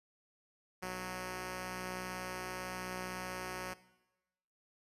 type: tone pair together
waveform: 5% pulse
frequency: 61.7 / 184.15 Hz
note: B1 / F#3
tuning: -1 / -8 cents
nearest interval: octave + perfect fifth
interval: 1893 cents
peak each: -37 / -29 dBFS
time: 0.82-3.74 s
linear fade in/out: 10 ms
effects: noise-tail reverb RT60 1.0 s tail -17 dB re dry + resampled to 32000 Hz